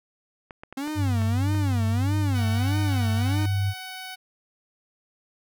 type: clicks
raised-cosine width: 0.5 ms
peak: -25 dBFS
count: 6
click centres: 0.508 / 0.635 / 0.726 / 0.876 / 1.218 / 1.549 s
type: tone with vibrato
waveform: 45% pulse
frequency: 261.6 Hz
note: C4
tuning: in tune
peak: -28 dBFS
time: 0.77-3.46 s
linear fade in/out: 5 ms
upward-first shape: sine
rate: 1.6 Hz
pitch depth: 280 cents each way
type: tone with pitch glide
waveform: sine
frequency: 98 to 98.8 Hz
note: G2 to G2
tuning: 0 to +14 cents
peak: -21 dBFS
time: 0.95-3.74 s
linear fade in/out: 50 ms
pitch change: +14 cents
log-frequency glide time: 1.53-2.19 s
type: tone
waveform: 10% pulse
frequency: 749 Hz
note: F#5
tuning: 21 cents sharp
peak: -27 dBFS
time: 2.34-4.16 s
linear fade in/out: 20 ms
effects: none